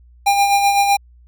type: tone with tremolo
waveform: square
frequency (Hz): 802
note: G5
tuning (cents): +39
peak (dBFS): -11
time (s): 0.26-0.97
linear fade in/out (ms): 10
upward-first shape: sine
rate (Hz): 7.9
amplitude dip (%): 45
effects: added 60 Hz sine -44 dBFS peak until 1.27 s